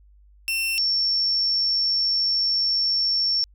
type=tone pair in turn; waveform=sawtooth / sine; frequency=2700 / 5447 Hz; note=E7 / F8; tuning=+41 / -44 cents; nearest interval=octave; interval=1215 cents; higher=second; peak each=-19 dBFS; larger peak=neither; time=0.48-0.78 / 0.78-3.44 s; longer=second; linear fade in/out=0 ms; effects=added 50 Hz sine -50 dBFS peak until 3.54 s